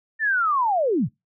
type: linear sweep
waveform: sine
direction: down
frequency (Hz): 1816 to 87.31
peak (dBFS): -18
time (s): 0.19-1.09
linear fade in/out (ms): 50
effects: noise-tail reverb RT60 0.2 s tail -25 dB re dry